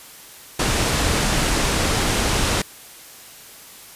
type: low-pass noise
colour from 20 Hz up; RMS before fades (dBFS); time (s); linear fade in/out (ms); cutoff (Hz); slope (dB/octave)
pink; -20; 0.59-2.62; 5; 10000; 24
effects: white hiss -42 dBFS RMS until 3.95 s + resampled to 32000 Hz

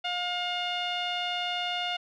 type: tone with low-pass filter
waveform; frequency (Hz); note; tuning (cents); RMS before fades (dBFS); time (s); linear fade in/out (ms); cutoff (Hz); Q
sawtooth; 712; F5; +33; -31; 0.04-1.97; 10; 3200; 8
effects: none

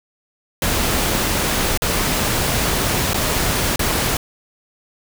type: noise with dropouts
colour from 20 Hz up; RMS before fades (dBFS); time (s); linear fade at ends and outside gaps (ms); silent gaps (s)
pink; -19; 0.62-4.17; 2; 1.775-1.82 / 3.134-3.143 / 3.76-3.793
effects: none

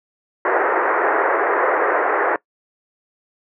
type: band-pass noise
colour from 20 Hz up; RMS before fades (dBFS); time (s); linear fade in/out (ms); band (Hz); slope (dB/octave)
pink; -18; 0.45-2.36; 2; 360 to 1900; 48
effects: noise-tail reverb RT60 0.1 s tail -21 dB re dry

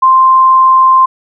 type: tone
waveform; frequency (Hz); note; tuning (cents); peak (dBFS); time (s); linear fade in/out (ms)
sine; 1046.5; C6; 0; -3; 0.02-1.06; 10
effects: none

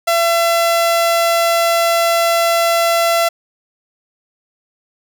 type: tone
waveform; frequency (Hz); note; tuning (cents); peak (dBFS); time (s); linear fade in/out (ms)
sawtooth; 675; E5; +41; -8; 0.07-3.29; 10
effects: none

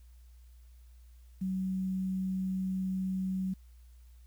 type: tone with quantisation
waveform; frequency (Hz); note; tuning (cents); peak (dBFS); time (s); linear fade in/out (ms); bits
sine; 188.2; F#3; +30; -30; 1.41-3.54; 10; 10
effects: added 60 Hz sine -52 dBFS peak until 4.26 s + white hiss -71 dBFS RMS until 4.26 s

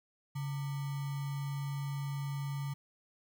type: tone with sample-and-hold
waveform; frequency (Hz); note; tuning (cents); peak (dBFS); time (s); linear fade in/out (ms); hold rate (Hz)
sine; 140.3; C#3; +21; -34; 0.35-2.74; 10; 1050
effects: none

